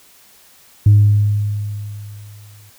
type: tone with exponential decay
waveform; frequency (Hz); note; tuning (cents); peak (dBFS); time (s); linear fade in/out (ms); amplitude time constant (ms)
sine; 103.6; G#2; -4; -3; 0.86-2.7; 5; 400
effects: tanh soft clip ceiling -3 dBFS + white hiss -48 dBFS RMS until 2.78 s